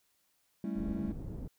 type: chord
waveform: triangle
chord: A dominant seventh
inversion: third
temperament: just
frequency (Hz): 198 / 220 / 275 / 330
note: G3 / A3 / C#4 / E4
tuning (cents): +18 / 0 / -14 / +2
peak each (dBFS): -35 / -36 / -41 / -40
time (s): 0.64-1.12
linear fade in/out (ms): 2
type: low-pass noise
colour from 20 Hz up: pink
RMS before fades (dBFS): -41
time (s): 0.75-1.48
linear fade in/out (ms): 10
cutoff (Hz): 290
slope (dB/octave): 12
effects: white hiss -74 dBFS RMS until 1.58 s